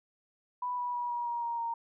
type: tone with pitch steps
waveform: sine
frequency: 987.8 / 977.6 / 967.5 / 957.5 / 947.6 / 937.8 / 928.1 Hz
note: B5 / B5 / B5 / A#5 / A#5 / A#5 / A#5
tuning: 0 / -18 / -36 / +46 / +28 / +10 / -8 cents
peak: -31 dBFS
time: 0.62-1.74 s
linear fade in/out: 5 ms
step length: 160 ms
effects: none